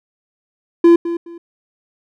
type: tone with echo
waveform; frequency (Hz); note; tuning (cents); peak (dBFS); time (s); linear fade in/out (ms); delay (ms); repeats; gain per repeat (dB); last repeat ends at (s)
triangle; 340; F4; -46; -3; 0.84-0.96; 5; 210; 2; -13; 1.38
effects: none